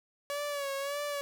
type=tone with vibrato; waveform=sawtooth; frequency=566 Hz; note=C#5; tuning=36 cents sharp; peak=-29 dBFS; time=0.3-1.21 s; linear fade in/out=0 ms; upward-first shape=sine; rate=1.7 Hz; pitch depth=55 cents each way; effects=none

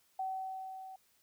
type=tone with level ramp; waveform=sine; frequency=760 Hz; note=F#5; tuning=46 cents sharp; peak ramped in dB=-33 to -46 dBFS; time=0.19-0.96 s; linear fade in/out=5 ms; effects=white hiss -71 dBFS RMS until 1.22 s

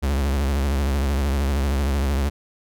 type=tone with vibrato; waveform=45% pulse; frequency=69.3 Hz; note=C#2; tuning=in tune; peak=-19 dBFS; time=0.02-2.3 s; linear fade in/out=20 ms; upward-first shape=triangle; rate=13 Hz; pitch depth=130 cents each way; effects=none

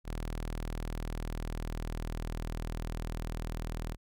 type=tone; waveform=sawtooth; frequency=40.06 Hz; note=E1; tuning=49 cents flat; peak=-31 dBFS; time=0.04-3.97 s; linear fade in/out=50 ms; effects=none

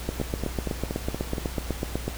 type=two click trains; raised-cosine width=2 ms; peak=-15 / -13 dBFS; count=6 / 17; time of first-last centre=0.2-1.382 / 0.09-2.08 s; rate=4.23 / 8.04 Hz; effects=added 60 Hz sine -34 dBFS peak until 2.17 s + pink hiss -39 dBFS RMS until 2.17 s

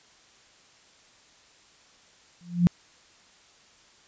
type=tone with exponential growth; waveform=sine; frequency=174.61 Hz; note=F3; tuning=in tune; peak=-12 dBFS; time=2.41-2.67 s; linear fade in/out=0 ms; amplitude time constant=56 ms; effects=white hiss -57 dBFS RMS until 4.07 s + resampled to 16000 Hz

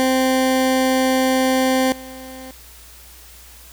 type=tone with level steps; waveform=20% pulse; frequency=260.5 Hz; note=C4; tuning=7 cents flat; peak=-10 / -29 dBFS; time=0-2.51 s; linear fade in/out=0 ms; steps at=1.92 s; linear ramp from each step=2 ms; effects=added 60 Hz sine -45 dBFS peak until 3.72 s + white hiss -44 dBFS RMS until 3.72 s

